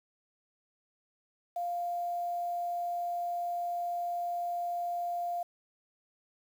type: tone with quantisation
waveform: sine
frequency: 698.5 Hz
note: F5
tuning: in tune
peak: -31 dBFS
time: 1.56-5.43 s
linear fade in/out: 5 ms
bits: 9
effects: none